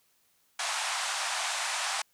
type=band-pass noise; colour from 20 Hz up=pink; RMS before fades=-32 dBFS; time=0.59-2.02 s; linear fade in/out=5 ms; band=690 to 9600 Hz; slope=48 dB/octave; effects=white hiss -69 dBFS RMS until 2.13 s